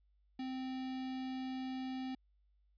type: tone with notch filter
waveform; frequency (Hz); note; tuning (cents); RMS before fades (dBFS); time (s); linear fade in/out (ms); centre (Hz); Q
square; 260; C4; -11; -41; 0.39-2.15; 5; 1400; 1.7
effects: added 50 Hz sine -69 dBFS peak until 2.77 s + resampled to 11025 Hz